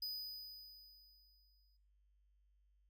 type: tone with exponential decay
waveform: square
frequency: 4978 Hz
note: D#8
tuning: in tune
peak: -40 dBFS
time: 0.02-1.77 s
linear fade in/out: 5 ms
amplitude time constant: 380 ms
effects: noise-tail reverb RT60 1.0 s tail -26 dB re dry + added 50 Hz sine -70 dBFS peak until 2.89 s